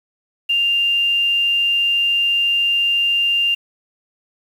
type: tone with quantisation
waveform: sine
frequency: 2794 Hz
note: F7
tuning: in tune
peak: -14 dBFS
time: 0.49-3.55 s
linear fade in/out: 10 ms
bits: 7
effects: none